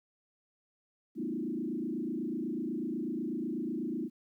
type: tone with frequency modulation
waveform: sine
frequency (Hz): 275.4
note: C#4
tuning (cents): -11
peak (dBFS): -32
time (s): 1.15-4.1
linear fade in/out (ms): 50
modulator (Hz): 28.1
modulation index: 2.5
effects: 12-bit